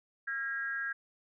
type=tone with amplitude modulation; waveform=sine; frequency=1629 Hz; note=G#6; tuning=34 cents flat; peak=-29 dBFS; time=0.27-0.93 s; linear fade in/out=10 ms; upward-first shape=sine; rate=263 Hz; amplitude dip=80%; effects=none

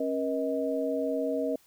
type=tone cluster; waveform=sine; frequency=272.5 / 478.2 / 630 Hz; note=C#4 / A#4 / D#5; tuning=-29 / +44 / +21 cents; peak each=-31 dBFS; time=0-1.56 s; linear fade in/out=5 ms; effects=white hiss -62 dBFS RMS until 1.66 s

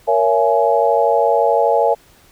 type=chord; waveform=sine; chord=A# half-diminished seventh; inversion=none; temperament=just; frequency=466.2 / 559.4 / 671.3 / 839.1 Hz; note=A#4 / C#5 / E5 / G#5; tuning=0 / +16 / +31 / +18 cents; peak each=-17 dBFS; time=0.07-1.95 s; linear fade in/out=20 ms; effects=pink hiss -50 dBFS RMS until 2.31 s

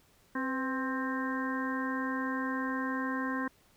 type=harmonic tone with a mistuned harmonic; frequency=263.3 Hz; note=C4; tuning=11 cents sharp; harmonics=1 / 2 / 3 / 4 / 5 / 6 / 7; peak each=-33 / -42 / -48 / -37 / -50 / -39 / -41 dBFS; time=0.35-3.48 s; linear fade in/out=5 ms; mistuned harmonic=2; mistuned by=-65 cents; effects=pink hiss -65 dBFS RMS until 3.76 s

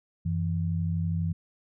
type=tone pair together; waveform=sine; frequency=92.5 / 164.82 Hz; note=F#2 / E3; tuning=0 / 0 cents; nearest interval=minor seventh; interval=1000 cents; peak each=-28 dBFS; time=0.25-1.33 s; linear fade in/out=10 ms; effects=none

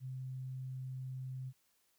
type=tone; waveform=sine; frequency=130 Hz; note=C3; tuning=11 cents flat; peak=-40 dBFS; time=0-1.53 s; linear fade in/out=50 ms; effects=white hiss -75 dBFS RMS until 1.98 s

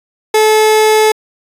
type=tone; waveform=30% pulse; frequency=432.6 Hz; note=A4; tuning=29 cents flat; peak=-4 dBFS; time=0.34-1.12 s; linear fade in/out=5 ms; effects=resampled to 32000 Hz

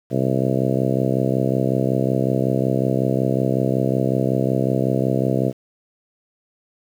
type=harmonic tone; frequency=65.41 Hz; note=C2; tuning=in tune; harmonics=2 / 3 / 4 / 5 / 6 / 7 / 8 / 9 / 10; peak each=-22 / -24 / -25 / -26 / -27 / -27 / -28 / -29 / -29 dBFS; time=0.1-5.53 s; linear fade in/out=50 ms; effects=8-bit

